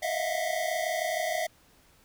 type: tone cluster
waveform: square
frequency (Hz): 627 / 654 / 693 / 726 / 1993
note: D#5 / E5 / F5 / F#5 / B6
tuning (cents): +13 / -14 / -14 / -33 / +15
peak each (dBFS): -34 / -35 / -36 / -35 / -37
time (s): 0.02-1.47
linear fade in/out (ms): 10
effects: pink hiss -61 dBFS RMS until 2.04 s